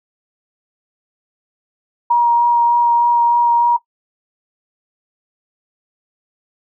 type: tone with vibrato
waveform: sine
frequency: 948 Hz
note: A#5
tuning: 29 cents sharp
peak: -9 dBFS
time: 2.1-3.77 s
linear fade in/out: 10 ms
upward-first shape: sine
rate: 3.3 Hz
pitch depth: 10 cents each way
effects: noise-tail reverb RT60 0.1 s tail -18 dB re dry